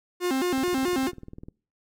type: tone with vibrato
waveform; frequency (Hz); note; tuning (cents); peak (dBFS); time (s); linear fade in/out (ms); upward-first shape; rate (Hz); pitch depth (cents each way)
45% pulse; 307.3; D#4; -21; -23; 0.2-1.12; 50; square; 4.6; 260
type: click train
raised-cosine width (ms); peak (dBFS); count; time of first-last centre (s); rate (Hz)
3; -28; 20; 0.53-1.485; 19.9
effects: noise-tail reverb RT60 0.4 s tail -25 dB re dry